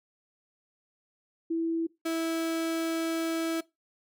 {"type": "tone pair in turn", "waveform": ["sine", "35% pulse"], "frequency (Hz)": [329.6, 327.5], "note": ["E4", "E4"], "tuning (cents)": [0, -11], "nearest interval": "unison", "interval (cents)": 11, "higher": "first", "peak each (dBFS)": -26, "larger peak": "neither", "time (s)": [[1.5, 1.87], [2.05, 3.61]], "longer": "second", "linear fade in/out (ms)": 10, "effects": ["noise-tail reverb RT60 0.2 s tail -20 dB re dry"]}